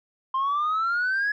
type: exponential sweep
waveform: sine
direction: up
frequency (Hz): 1046.5 to 1700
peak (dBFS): -20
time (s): 0.34-1.32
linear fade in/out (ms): 5
effects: tanh soft clip ceiling -20 dBFS